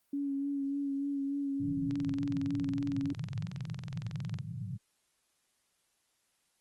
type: tone with vibrato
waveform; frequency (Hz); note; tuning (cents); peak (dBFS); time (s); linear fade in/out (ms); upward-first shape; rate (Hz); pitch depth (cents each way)
sine; 279.4; C#4; +14; -31; 0.13-3.13; 5; sine; 3.4; 25
type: band-pass noise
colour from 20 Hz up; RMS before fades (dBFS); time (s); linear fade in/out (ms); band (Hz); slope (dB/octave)
pink; -39; 1.59-4.78; 20; 100 to 180; 96
type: click train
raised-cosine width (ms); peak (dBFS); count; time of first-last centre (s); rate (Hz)
0.2; -29; 55; 1.91-4.387; 21.8
effects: white hiss -75 dBFS RMS until 6.6 s + Opus 32 kbps